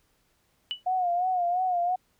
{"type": "tone with exponential decay", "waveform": "sine", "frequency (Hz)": 2960, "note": "F#7", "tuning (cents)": 0, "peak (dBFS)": -24, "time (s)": [0.71, 0.83], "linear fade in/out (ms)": 0, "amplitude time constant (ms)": 24}
{"type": "tone with vibrato", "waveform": "sine", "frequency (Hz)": 720, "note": "F#5", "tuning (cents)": -47, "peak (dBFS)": -23, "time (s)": [0.86, 1.96], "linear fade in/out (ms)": 10, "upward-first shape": "sine", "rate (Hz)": 2.9, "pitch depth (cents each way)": 67}
{"effects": ["pink hiss -69 dBFS RMS until 2.19 s"]}